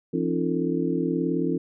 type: tone cluster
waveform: sine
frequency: 169.9 / 268 / 306.8 / 345.5 / 446.6 Hz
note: F3 / C4 / D#4 / F4 / A4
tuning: -47 / +42 / -24 / -19 / +26 cents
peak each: -29 / -27 / -29 / -28 / -31 dBFS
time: 0.13-1.58 s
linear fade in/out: 10 ms
effects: none